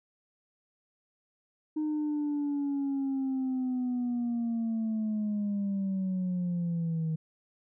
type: linear sweep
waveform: sine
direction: down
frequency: 308.1 to 157.6 Hz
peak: -26 dBFS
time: 1.76-7.16 s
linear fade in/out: 10 ms
effects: tanh soft clip ceiling -26 dBFS